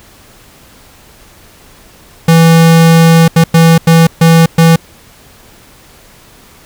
square tone bursts at uneven times, 164.81 Hz, E3, in tune, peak -3 dBFS, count 6, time 2.28-3.28 / 3.36-3.44 / 3.54-3.78 / 3.87-4.07 / 4.21-4.46 / 4.58-4.76 s, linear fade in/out 5 ms, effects pink hiss -40 dBFS RMS until 6.65 s

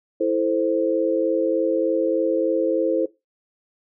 sine chord, A minor, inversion second, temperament equal, 329.6 / 440 / 523.3 Hz, E4 / A4 / C5, 0 / 0 / 0 cents, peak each -22 / -23 / -22 dBFS, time 0.2-3.06 s, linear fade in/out 10 ms, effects noise-tail reverb RT60 0.2 s tail -17 dB re dry

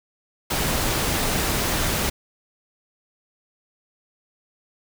pink noise, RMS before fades -23 dBFS, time 0.5-2.1 s, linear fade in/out 10 ms, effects none

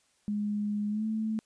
sine tone with pitch glide, 207.7 to 218.9 Hz, G#3 to A3, 0 to -9 cents, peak -28 dBFS, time 0.28-1.39 s, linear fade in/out 0 ms, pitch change +91 cents, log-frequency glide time 0.89-1.05 s, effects white hiss -69 dBFS RMS until 1.45 s + resampled to 22050 Hz

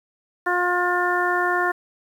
harmonic tone, 356 Hz, F4, 33 cents sharp, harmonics 1 / 2 / 3 / 4 / 5, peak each -25 / -25 / -25 / -25 / -25 dBFS, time 0.46-1.72 s, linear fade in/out 10 ms, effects 8-bit

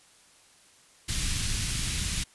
pink band-stop noise, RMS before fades -29 dBFS, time 1.08-2.24 s, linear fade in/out 10 ms, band 150 to 2600 Hz, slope 12 dB/octave, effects white hiss -58 dBFS RMS until 2.34 s + resampled to 24000 Hz

